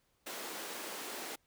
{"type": "high-pass noise", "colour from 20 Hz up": "pink", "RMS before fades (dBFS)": -43, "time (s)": [0.26, 1.36], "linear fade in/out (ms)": 10, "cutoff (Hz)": 280, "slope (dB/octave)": 24, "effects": ["pink hiss -75 dBFS RMS until 1.46 s"]}